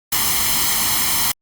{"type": "noise with comb filter", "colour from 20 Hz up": "white", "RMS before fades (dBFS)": -18, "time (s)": [0.12, 1.32], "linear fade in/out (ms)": 5, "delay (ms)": 0.96, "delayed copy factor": 0.7, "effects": ["Opus 48 kbps"]}